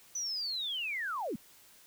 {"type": "linear sweep", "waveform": "sine", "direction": "down", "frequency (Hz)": [6030, 168], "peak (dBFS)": -33, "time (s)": [0.15, 1.36], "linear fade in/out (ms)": 5, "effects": ["white hiss -59 dBFS RMS until 1.86 s"]}